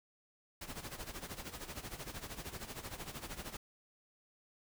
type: noise with tremolo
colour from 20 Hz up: pink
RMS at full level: -43 dBFS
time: 0.61-3.57 s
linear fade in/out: 5 ms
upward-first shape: sine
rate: 13 Hz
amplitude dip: 75%
effects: none